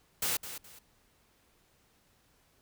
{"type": "noise with echo", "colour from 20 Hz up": "white", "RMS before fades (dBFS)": -31, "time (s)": [0.22, 0.37], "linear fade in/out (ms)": 5, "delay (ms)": 210, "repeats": 2, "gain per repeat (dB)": -11, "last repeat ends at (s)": 0.79, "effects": ["pink hiss -68 dBFS RMS until 2.61 s"]}